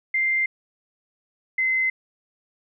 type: tone pair in turn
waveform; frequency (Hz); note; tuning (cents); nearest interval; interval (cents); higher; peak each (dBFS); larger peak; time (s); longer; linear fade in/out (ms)
sine; 2093 / 2057; C7 / C7; 0 / -30; unison; 30; first; -19 / -19; neither; 0.14-0.46 / 1.58-1.9; neither; 5
effects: none